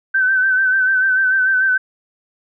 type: tone with vibrato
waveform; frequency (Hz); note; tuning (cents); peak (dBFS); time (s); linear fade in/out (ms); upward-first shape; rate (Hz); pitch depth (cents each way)
sine; 1535; G6; -37; -12; 0.14-1.78; 10; sine; 6.8; 40
effects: none